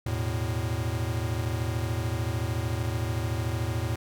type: chord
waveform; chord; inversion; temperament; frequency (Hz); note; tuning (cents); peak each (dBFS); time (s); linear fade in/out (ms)
square; E suspended fourth; none; equal; 82.41 / 110 / 123.47; E2 / A2 / B2; 0 / 0 / 0; -33 / -30 / -35; 0.06-3.96; 5
effects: none